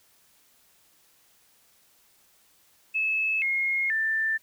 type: tone with pitch steps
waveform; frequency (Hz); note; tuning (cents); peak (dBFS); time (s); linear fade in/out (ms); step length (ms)
sine; 2601 / 2150 / 1776.5; E7 / C7 / A6; -24 / +47 / +16; -23; 2.94-4.38; 20; 480
effects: white hiss -62 dBFS RMS until 4.42 s